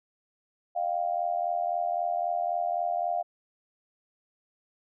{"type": "tone with amplitude modulation", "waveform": "sine", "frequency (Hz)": 698.5, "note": "F5", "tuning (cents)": 0, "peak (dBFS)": -22, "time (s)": [0.75, 3.23], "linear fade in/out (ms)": 20, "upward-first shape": "sine", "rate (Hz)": 83.8, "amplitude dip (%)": 85, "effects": []}